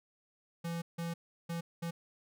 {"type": "tone bursts at uneven times", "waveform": "square", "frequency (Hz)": 168.6, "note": "E3", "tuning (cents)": 39, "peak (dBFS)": -36, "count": 4, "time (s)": [[0.64, 0.82], [0.98, 1.14], [1.49, 1.61], [1.82, 1.91]], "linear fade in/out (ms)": 10, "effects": []}